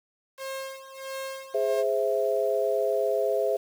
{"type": "tone with tremolo", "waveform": "sawtooth", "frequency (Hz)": 535, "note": "C5", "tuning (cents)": 38, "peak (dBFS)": -28, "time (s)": [0.37, 1.84], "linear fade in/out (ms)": 50, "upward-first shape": "sine", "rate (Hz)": 1.5, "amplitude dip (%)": 80}
{"type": "chord", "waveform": "sine", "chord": "Ab augmented", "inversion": "none", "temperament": "equal", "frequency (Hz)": [415.3, 523.3, 659.3], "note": ["Ab4", "C5", "E5"], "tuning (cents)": [0, 0, 0], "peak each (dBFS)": -27, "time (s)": [1.54, 3.57], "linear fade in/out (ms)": 10}
{"effects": ["8-bit"]}